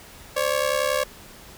sawtooth ring-modulated tone, 554.4 Hz, C#5, in tune, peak -14 dBFS, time 0.36-1.04 s, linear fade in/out 10 ms, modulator 35.4 Hz, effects pink hiss -45 dBFS RMS until 1.57 s

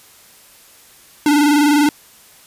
square tone with vibrato, 293.2 Hz, D4, 3 cents flat, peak -11 dBFS, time 1.26-1.89 s, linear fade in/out 2 ms, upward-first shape square, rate 20 Hz, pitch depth 47 cents each way, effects white hiss -46 dBFS RMS until 2.46 s + resampled to 32000 Hz

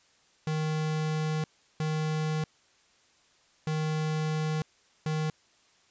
square tone bursts at uneven times, 155.56 Hz, D#3, in tune, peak -28 dBFS, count 4, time 0.47-1.44 / 1.8-2.44 / 3.67-4.62 / 5.06-5.3 s, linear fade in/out 2 ms, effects white hiss -64 dBFS RMS until 5.9 s + resampled to 16000 Hz

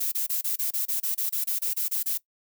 violet noise bursts, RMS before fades -27 dBFS, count 15, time 0-2.178 s, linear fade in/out 10 ms, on 120 ms, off 27 ms, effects noise-tail reverb RT60 0.1 s tail -20 dB re dry

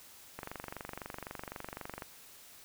click train, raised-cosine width 0.5 ms, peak -25 dBFS, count 40, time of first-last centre 0.39-2.022 s, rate 23.9 Hz, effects white hiss -55 dBFS RMS until 2.64 s

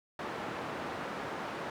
white band-pass noise, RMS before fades -39 dBFS, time 0.19-1.7 s, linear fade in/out 2 ms, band 130 to 1200 Hz, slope 12 dB/octave, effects none

